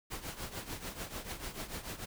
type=noise with tremolo; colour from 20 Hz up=pink; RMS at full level=-39 dBFS; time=0.1-2.06 s; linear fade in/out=20 ms; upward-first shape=triangle; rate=6.8 Hz; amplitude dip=80%; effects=none